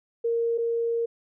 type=tone pair in turn; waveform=sine; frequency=464.4 / 464.4 Hz; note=A#4 / A#4; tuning=-7 / -7 cents; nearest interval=unison; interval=0 cents; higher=neither; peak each=-22 / -23 dBFS; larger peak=first; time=0.24-0.58 / 0.58-1.06 s; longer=second; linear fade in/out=10 ms; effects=none